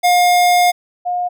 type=tone pair in turn; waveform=square / sine; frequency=712 / 714.7 Hz; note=F5 / F5; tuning=+33 / +40 cents; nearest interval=unison; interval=7 cents; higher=second; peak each=-10 / -16 dBFS; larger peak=first; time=0.03-0.72 / 1.05-1.29 s; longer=first; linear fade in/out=20 ms; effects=none